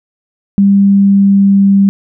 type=tone with pitch glide; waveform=sine; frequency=198.6 to 197.34 Hz; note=G3 to G3; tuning=+23 to +12 cents; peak=-4 dBFS; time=0.58-1.89 s; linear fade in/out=0 ms; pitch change=-11 cents; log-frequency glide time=0.73-1.66 s; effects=none